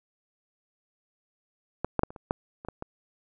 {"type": "clicks", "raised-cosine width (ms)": 1, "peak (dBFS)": [-13, -9, -8, -28, -29, -11, -27, -20, -21], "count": 9, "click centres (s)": [1.846, 1.993, 2.034, 2.105, 2.162, 2.309, 2.649, 2.686, 2.824], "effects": []}